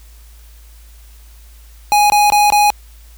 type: tone bursts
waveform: square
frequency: 830 Hz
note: G#5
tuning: 1 cent flat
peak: -9 dBFS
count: 4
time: 1.92-2.703 s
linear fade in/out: 0 ms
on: 180 ms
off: 21 ms
effects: added 55 Hz sine -38 dBFS peak until 3.17 s + white hiss -49 dBFS RMS until 3.17 s